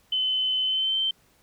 sine tone with pitch glide, 3042 to 3110 Hz, F#7 to G7, +47 to -14 cents, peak -22 dBFS, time 0.12-1.11 s, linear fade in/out 5 ms, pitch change +39 cents, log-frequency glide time 0.64-0.99 s, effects pink hiss -62 dBFS RMS until 1.42 s

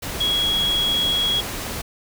sine tone in noise, 3322 Hz, G#7, in tune, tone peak -18 dBFS, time 0.2-1.41 s, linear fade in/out 10 ms, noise pink, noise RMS -29 dBFS, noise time 0.02-1.82 s, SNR +8 dB, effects none

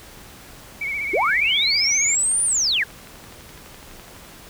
sine tone with vibrato, 2243 Hz, C#7, 20 cents sharp, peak -23 dBFS, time 0.81-2.15 s, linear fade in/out 5 ms, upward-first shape triangle, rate 15 Hz, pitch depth 77 cents each way
sine linear two-way sweep, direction up then down, 303.4 to 9520 to 1497 Hz, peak -17 dBFS, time 1.13-2.84 s, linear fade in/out 10 ms, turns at 2.44 s
click train, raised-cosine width 0.3 ms, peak -27 dBFS, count 28, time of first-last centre 1.98-4.249 s, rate 11.9 Hz
effects pink hiss -43 dBFS RMS until 4.49 s

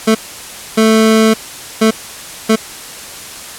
25% pulse tone bursts at uneven times, 220.6 Hz, A3, 5 cents sharp, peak -3 dBFS, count 4, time 0.07-0.15 / 0.77-1.34 / 1.81-1.91 / 2.49-2.56 s, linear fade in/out 10 ms, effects white hiss -29 dBFS RMS until 3.58 s + low-pass 11000 Hz 12 dB/octave

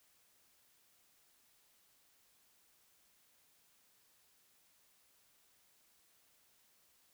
silence, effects white hiss -71 dBFS RMS until 7.13 s

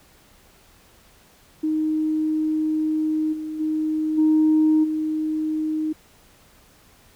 sine tone with level steps, 311.1 Hz, D#4, in tune, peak -19 / -27 / -20 / -13 / -21 dBFS, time 1.63-5.93 s, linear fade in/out 10 ms, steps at 3.32 / 3.59 / 4.17 / 4.83 s, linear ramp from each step 20 ms, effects tanh soft clip ceiling -10 dBFS + pink hiss -54 dBFS RMS until 7.15 s

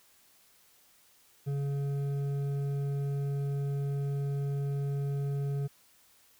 sine tone with hard clipping, 140.4 Hz, C#3, 22 cents sharp, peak -31 dBFS, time 1.46-5.68 s, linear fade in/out 20 ms, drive 7 dB, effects white hiss -63 dBFS RMS until 6.39 s

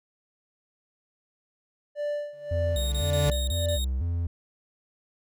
triangle tone with tremolo, 587.3 Hz, D5, in tune, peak -24 dBFS, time 1.95-3.79 s, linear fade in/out 50 ms, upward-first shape sine, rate 1.8 Hz, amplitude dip 85%
45% pulse tone with exponential growth, 145.1 Hz, D3, 21 cents flat, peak -22 dBFS, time 2.33-3.3 s, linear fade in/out 2 ms, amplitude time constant 210 ms
triangle tone with vibrato, 74.3 Hz, D2, 21 cents sharp, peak -23 dBFS, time 2.51-4.27 s, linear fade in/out 5 ms, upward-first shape square, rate 2 Hz, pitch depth 240 cents each way
sawtooth tone bursts, 3729 Hz, A#7, in tune, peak -29 dBFS, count 6, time 2.76-3.845 s, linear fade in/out 2 ms, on 160 ms, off 25 ms
effects none

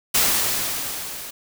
white noise with level ramp, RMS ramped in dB -17 to -35 dBFS, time 0.14-1.31 s, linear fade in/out 10 ms, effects none

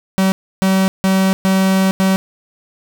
45% pulse tone bursts at uneven times, 190.7 Hz, G3, 47 cents flat, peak -11 dBFS, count 5, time 0.18-0.32 / 0.62-0.88 / 1.04-1.33 / 1.45-1.91 / 2-2.16 s, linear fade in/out 0 ms, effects none

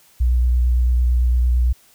sine tone with vibrato, 61.1 Hz, B1, 18 cents flat, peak -13 dBFS, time 0.2-1.73 s, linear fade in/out 10 ms, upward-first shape sine, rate 8.9 Hz, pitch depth 21 cents each way, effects white hiss -53 dBFS RMS until 1.94 s

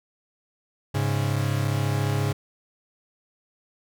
45% pulse tone pair together, 103.08 / 137.6 Hz, G#2 / C#3, -12 / -12 cents, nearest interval perfect fourth, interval 500 cents, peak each -25 dBFS, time 0.94-2.33 s, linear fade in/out 10 ms, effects none

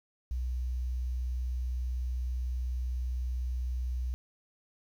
sine tone with quantisation, 62.1 Hz, B1, 10 cents sharp, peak -30 dBFS, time 0.31-4.14 s, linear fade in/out 0 ms, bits 10, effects none

